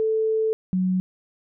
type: tone pair in turn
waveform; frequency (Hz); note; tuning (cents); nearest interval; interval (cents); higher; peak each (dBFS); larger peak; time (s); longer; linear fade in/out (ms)
sine; 440 / 185; A4 / F#3; 0 / 0; octave + minor third; 1500; first; -19; neither; 0-0.53 / 0.73-1; first; 0
effects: none